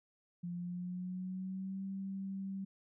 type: tone with pitch glide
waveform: sine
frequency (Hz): 174.61 to 193.74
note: F3 to G3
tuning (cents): 0 to -20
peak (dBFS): -38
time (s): 0.43-2.65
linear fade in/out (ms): 10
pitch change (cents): +180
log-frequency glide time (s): 0.53-1.84
effects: none